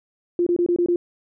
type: tone bursts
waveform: sine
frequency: 349.2 Hz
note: F4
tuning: in tune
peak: -16 dBFS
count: 6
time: 0.39-0.96 s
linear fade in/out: 2 ms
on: 75 ms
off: 24 ms
effects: none